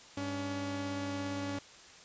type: tone pair together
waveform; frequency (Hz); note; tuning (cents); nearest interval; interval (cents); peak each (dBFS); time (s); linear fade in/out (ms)
sawtooth; 100.09 / 282.9; G2 / C#4; +37 / +35; octave + tritone; 1798; -37 / -32; 0.17-1.59; 5
effects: white hiss -54 dBFS RMS until 2.04 s + resampled to 16000 Hz